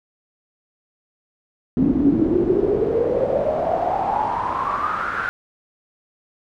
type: noise with band-pass filter sweep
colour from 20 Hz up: brown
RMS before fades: -20 dBFS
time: 1.77-5.29 s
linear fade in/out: 0 ms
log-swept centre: 250 to 1500 Hz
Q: 9.4
effects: none